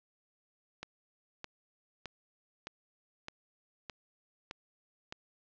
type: click train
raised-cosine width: 0.2 ms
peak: -23 dBFS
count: 8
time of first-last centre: 0.83-5.124 s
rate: 1.63 Hz
effects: low-pass 5000 Hz 12 dB/octave